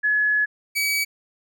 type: tone pair in turn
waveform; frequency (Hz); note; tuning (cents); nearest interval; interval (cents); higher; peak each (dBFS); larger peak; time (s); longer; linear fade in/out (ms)
sine / sawtooth; 1699 / 2279; G#6 / C#7; +39 / +47; perfect fourth; 508; second; -17; neither; 0.03-0.46 / 0.75-1.05; first; 20
effects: none